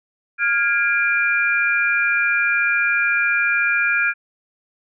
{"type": "tone cluster", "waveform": "sine", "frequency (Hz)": [1409, 1643, 2387], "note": ["F6", "G#6", "D7"], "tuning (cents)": [15, -19, 28], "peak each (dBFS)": -20, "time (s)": [0.38, 4.14], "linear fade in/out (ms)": 50, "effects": []}